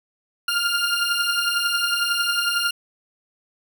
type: beating tone pair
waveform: 20% pulse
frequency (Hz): 1396.9 / 1407.9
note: F6 / F6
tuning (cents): 0 / +14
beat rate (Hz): 11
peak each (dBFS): -19 / -17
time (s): 0.48-2.71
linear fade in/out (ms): 5
effects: none